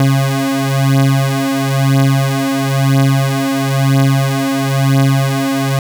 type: beating tone pair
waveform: 30% pulse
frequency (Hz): 135.5 / 136.5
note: C#3 / C#3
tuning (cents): -39 / -26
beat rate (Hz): 1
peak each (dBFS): -11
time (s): 0-5.79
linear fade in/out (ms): 2
effects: none